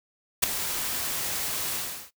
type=noise with ADSR envelope; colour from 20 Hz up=white; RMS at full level=-17 dBFS; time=0.42-2.11 s; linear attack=18 ms; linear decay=3 ms; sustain=-13 dB; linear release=370 ms; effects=noise-tail reverb RT60 0.1 s tail -19 dB re dry